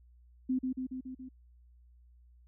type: tone with echo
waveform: sine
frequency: 257.8 Hz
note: C4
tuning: 26 cents flat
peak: -27 dBFS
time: 0.49-0.59 s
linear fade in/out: 10 ms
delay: 140 ms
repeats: 5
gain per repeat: -3 dB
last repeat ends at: 1.29 s
effects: added 60 Hz sine -57 dBFS peak until 2.47 s